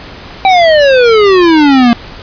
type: exponential sweep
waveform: square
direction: down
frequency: 784 to 231.3 Hz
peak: -4 dBFS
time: 0.45-1.93 s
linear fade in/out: 0 ms
effects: pink hiss -29 dBFS RMS until 2.22 s + resampled to 11025 Hz